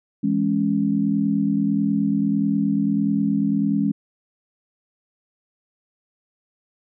sine chord, C# minor, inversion first, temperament just, 166.31 / 207.9 / 277.2 Hz, E3 / G#3 / C#4, +16 / +2 / 0 cents, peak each -26 / -20 / -22 dBFS, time 0.23-3.92 s, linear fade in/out 10 ms, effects none

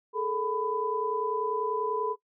sine tone cluster, 421.1 / 451.3 / 998 Hz, G#4 / A4 / B5, +24 / +44 / +18 cents, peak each -31 dBFS, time 0.13-2.16 s, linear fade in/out 50 ms, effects noise-tail reverb RT60 0.1 s tail -18 dB re dry

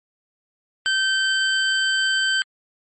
25% pulse tone, 1551 Hz, G6, 19 cents flat, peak -14 dBFS, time 0.86-2.42 s, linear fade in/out 0 ms, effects MP3 32 kbps

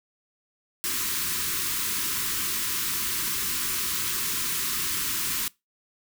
white band-stop noise, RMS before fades -28 dBFS, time 0.84-5.48 s, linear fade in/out 0 ms, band 420 to 960 Hz, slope 96 dB/octave, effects noise-tail reverb RT60 0.2 s tail -22 dB re dry

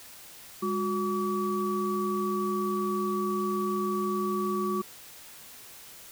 sine tone cluster, 203.8 / 363.7 / 1144 Hz, G#3 / F#4 / D6, -32 / -30 / -46 cents, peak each -31 / -30 / -31 dBFS, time 0.62-4.82 s, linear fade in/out 10 ms, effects white hiss -48 dBFS RMS until 6.11 s

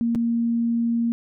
sine tone with dropouts, 233.1 Hz, A#3, in tune, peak -19 dBFS, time 0.01-1.12 s, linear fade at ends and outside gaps 0 ms, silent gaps 0.149-0.156 s, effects none

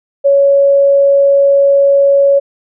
sine tone, 558 Hz, C#5, 11 cents sharp, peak -5 dBFS, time 0.24-2.4 s, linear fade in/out 20 ms, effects none

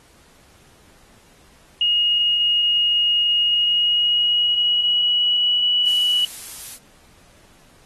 sine tone with pitch glide, 2870 to 2942 Hz, F7 to F#7, +47 to -11 cents, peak -15 dBFS, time 1.81-6.25 s, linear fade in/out 2 ms, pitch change +42 cents, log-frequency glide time 3.42-5.71 s
blue noise, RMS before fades -33 dBFS, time 5.84-6.79 s, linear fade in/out 50 ms
effects pink hiss -53 dBFS RMS until 7.85 s + AAC 32 kbps

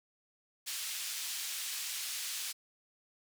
pink band-pass noise, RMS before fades -39 dBFS, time 0.66-2.53 s, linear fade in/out 20 ms, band 3100 to 15000 Hz, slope 12 dB/octave, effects none

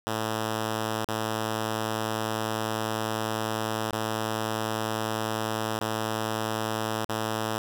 5% pulse tone with dropouts, 110 Hz, A2, in tune, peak -16 dBFS, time 0.07-7.58 s, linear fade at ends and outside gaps 0 ms, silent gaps 1.045-1.088 / 3.908-3.928 / 5.79-5.812 / 7.047-7.092 s, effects none

